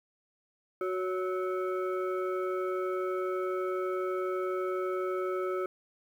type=tone with frequency modulation; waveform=sine; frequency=370 Hz; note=F#4; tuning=in tune; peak=-29 dBFS; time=0.81-5.66 s; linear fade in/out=2 ms; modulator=928 Hz; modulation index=0.89; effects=10-bit